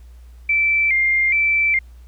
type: tone with vibrato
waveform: sine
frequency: 2217 Hz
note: C#7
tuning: in tune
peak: -14 dBFS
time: 0.49-1.79 s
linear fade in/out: 5 ms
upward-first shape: square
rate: 1.2 Hz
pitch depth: 85 cents each way
effects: added 60 Hz sine -39 dBFS peak until 2.07 s + pink hiss -59 dBFS RMS until 2.07 s